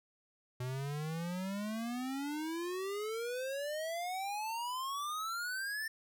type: exponential sweep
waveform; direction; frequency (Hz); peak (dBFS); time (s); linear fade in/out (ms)
square; up; 123.47 to 1799; -37; 0.6-5.88; 5
effects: none